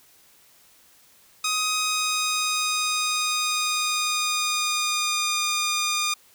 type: tone with pitch glide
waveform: 10% pulse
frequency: 1255 to 1215.1 Hz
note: D#6 to D#6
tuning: +15 to -41 cents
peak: -14 dBFS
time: 1.44-6.14 s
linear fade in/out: 5 ms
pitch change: -56 cents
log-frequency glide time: 1.8-5.44 s
effects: white hiss -56 dBFS RMS until 6.34 s